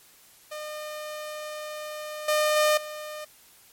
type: tone with level steps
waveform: sawtooth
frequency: 607 Hz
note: D#5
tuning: 43 cents flat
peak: -30 / -17 / -15 / -31 dBFS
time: 0.51-3.25 s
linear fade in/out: 10 ms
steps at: 2.28 / 2.56 / 2.77 s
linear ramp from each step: 5 ms
effects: white hiss -55 dBFS RMS until 3.72 s + MP3 64 kbps